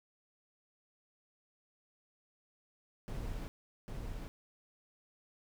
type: noise with echo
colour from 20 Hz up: brown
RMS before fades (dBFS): -40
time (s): 3.08-3.48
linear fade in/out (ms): 0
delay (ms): 800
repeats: 1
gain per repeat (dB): -2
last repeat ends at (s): 4.28
effects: none